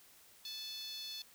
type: tone with high-pass filter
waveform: 10% pulse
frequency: 870 Hz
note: A5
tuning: 20 cents flat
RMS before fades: -45 dBFS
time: 0.45-1.22 s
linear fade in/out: 2 ms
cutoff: 3900 Hz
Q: 4.7
effects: white hiss -62 dBFS RMS until 1.34 s